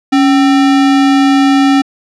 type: tone with sample-and-hold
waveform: sine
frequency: 277.2 Hz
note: C#4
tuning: in tune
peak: -5 dBFS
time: 0.12-1.82 s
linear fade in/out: 10 ms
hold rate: 1050 Hz
effects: low-pass 5000 Hz 12 dB/octave